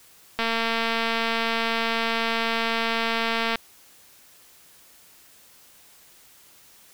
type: click train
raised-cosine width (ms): 0.3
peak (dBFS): -9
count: 723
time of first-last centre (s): 0.39-3.557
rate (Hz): 228
effects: white hiss -53 dBFS RMS until 6.93 s